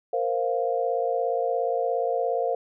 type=chord; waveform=sine; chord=Bb suspended second; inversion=none; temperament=equal; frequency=466.2 / 523.3 / 698.5 Hz; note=Bb4 / C5 / F5; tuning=0 / 0 / 0 cents; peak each=-27 dBFS; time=0.13-2.55 s; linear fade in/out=5 ms; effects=none